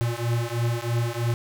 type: beating tone pair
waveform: square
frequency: 116.54 / 119.64 Hz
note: A#2 / A#2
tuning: 0 / +45 cents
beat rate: 3.1 Hz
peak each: -27 dBFS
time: 0.01-1.34 s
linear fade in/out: 0 ms
effects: none